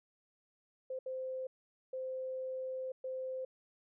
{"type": "tone bursts at uneven times", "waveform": "sine", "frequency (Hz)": 519, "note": "C5", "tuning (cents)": -14, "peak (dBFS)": -37, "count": 4, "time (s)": [[0.9, 0.99], [1.06, 1.47], [1.93, 2.92], [3.04, 3.45]], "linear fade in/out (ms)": 5, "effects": []}